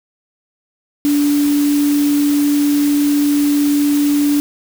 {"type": "tone in noise", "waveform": "sine", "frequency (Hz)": 289.9, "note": "D4", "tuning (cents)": -22, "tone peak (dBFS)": -11, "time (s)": [1.05, 4.4], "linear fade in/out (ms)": 0, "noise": "white", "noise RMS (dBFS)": -27, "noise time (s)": [1.05, 4.4], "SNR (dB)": 13, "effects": []}